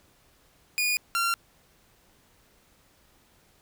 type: tone pair in turn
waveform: sawtooth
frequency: 2450 / 1375 Hz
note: D#7 / F6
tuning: -27 / -27 cents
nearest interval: minor seventh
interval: 1000 cents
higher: first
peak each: -20 dBFS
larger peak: neither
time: 0.78-0.97 / 1.15-1.34 s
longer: neither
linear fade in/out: 0 ms
effects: pink hiss -62 dBFS RMS until 3.61 s